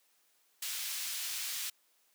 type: high-pass noise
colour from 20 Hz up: pink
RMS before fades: -38 dBFS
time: 0.62-1.7 s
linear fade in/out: 5 ms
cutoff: 2900 Hz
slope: 12 dB/octave
effects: white hiss -71 dBFS RMS until 2.14 s + high-pass 300 Hz 12 dB/octave